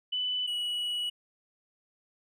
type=tone pair in turn; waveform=sine / triangle; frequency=2991 / 2931 Hz; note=F#7 / F#7; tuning=+18 / -17 cents; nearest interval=unison; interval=35 cents; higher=first; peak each=-28 dBFS; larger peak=neither; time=0.12-0.47 / 0.47-1.1 s; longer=second; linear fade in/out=10 ms; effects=none